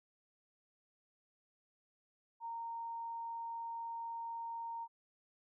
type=tone; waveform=sine; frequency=924 Hz; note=A#5; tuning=16 cents flat; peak=-40 dBFS; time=2.4-4.88 s; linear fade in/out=50 ms; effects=none